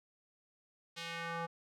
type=tone with band-pass filter sweep; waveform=square; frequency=167.7 Hz; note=E3; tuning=30 cents sharp; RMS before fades=-41 dBFS; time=0.96-1.47 s; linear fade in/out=20 ms; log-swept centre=3800 to 910 Hz; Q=1.3; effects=none